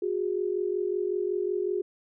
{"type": "tone pair together", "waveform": "sine", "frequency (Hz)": [363.2, 408.6], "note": ["F#4", "G#4"], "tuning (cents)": [-32, -28], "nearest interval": "major second", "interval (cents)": 204, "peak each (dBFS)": [-28, -29], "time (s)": [0.02, 1.82], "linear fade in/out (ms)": 5, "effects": []}